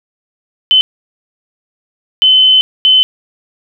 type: tone bursts at uneven times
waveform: sine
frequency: 3046 Hz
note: F#7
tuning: 50 cents sharp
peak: -4 dBFS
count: 3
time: 0.71-0.81 / 2.22-2.61 / 2.85-3.03 s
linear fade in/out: 0 ms
effects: none